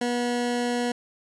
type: tone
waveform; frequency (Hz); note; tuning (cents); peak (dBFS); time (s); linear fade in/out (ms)
20% pulse; 242.2; B3; -34; -19; 0.01-0.92; 5
effects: resampled to 22050 Hz